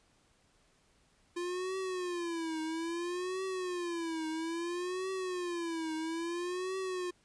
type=tone with vibrato; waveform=square; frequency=346.6 Hz; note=F4; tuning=13 cents flat; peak=-35 dBFS; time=1.36-7.11 s; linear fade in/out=10 ms; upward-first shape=triangle; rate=0.6 Hz; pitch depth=170 cents each way; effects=pink hiss -69 dBFS RMS until 7.24 s + resampled to 22050 Hz